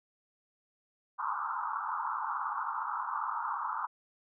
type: band-pass noise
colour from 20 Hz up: pink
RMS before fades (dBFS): -35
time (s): 1.18-3.87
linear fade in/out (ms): 20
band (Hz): 850 to 1400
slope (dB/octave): 96
effects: none